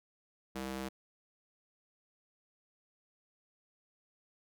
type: tone with high-pass filter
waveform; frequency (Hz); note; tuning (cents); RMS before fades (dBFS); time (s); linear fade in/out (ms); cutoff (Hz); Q
square; 65.8; C2; +10; -40; 0.55-0.89; 10; 210; 0.88
effects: none